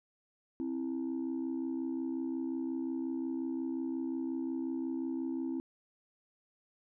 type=tone pair together; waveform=sine; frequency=263.8 / 329.4 Hz; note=C4 / E4; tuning=+14 / -1 cents; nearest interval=major third; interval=385 cents; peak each=-34 / -35 dBFS; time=0.6-5.6 s; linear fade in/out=0 ms; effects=tanh soft clip ceiling -29 dBFS